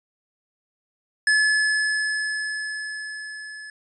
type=tone with level ramp; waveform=square; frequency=1717 Hz; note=A6; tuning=43 cents flat; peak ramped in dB=-16 to -37 dBFS; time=1.27-3.7 s; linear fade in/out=2 ms; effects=resampled to 22050 Hz